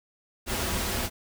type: noise with comb filter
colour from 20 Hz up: pink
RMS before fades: -29 dBFS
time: 0.46-1.1 s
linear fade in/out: 50 ms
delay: 6.7 ms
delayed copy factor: -0.55
effects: none